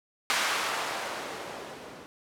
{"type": "noise with low-pass filter sweep", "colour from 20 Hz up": "violet", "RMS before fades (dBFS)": -33, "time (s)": [0.3, 2.06], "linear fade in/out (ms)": 0, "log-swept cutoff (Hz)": [1500, 300], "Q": 0.77, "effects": []}